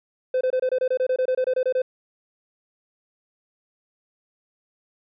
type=tone bursts; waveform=triangle; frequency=512 Hz; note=C5; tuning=38 cents flat; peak=-16 dBFS; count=16; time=0.34-1.819 s; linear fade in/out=5 ms; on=69 ms; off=25 ms; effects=tanh soft clip ceiling -12 dBFS + resampled to 11025 Hz

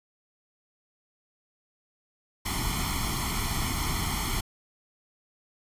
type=noise with comb filter; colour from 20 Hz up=pink; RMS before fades=-29 dBFS; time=2.45-4.41 s; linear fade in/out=10 ms; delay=0.93 ms; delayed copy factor=+0.95; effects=resampled to 32000 Hz

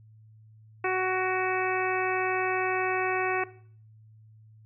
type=harmonic tone with a mistuned harmonic; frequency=372.3 Hz; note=F#4; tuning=11 cents sharp; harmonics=1 / 2 / 3 / 4 / 5 / 6 / 7; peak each=-28 / -31 / -33 / -34 / -35 / -36 / -36 dBFS; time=0.84-3.44 s; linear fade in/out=5 ms; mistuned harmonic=6; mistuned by=+21 cents; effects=noise-tail reverb RT60 0.5 s tail -17 dB re dry + added 109 Hz sine -51 dBFS peak until 4.65 s

